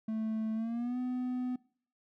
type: tone with pitch glide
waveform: triangle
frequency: 219.8 to 251 Hz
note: A3 to B3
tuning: -2 to +28 cents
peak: -30 dBFS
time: 0.08-1.56 s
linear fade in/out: 5 ms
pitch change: +230 cents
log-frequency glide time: 0.54-0.98 s
effects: noise-tail reverb RT60 0.5 s tail -22 dB re dry